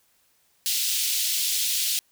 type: high-pass noise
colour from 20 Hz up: pink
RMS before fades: -25 dBFS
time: 0.66-1.99 s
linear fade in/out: 0 ms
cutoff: 3100 Hz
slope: 24 dB/octave
effects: white hiss -65 dBFS RMS until 2.11 s